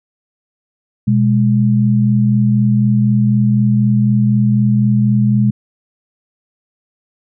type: tone pair together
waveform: sine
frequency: 123.2 / 207.2 Hz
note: B2 / G#3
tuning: -4 / -4 cents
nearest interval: major sixth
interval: 900 cents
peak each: -12 dBFS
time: 1.07-5.51 s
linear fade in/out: 10 ms
effects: none